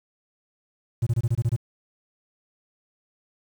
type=tone bursts; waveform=triangle; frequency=116.54 Hz; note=A#2; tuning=in tune; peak=-16 dBFS; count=8; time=1.02-1.564 s; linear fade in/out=10 ms; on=47 ms; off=24 ms; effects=tanh soft clip ceiling -12 dBFS + 8-bit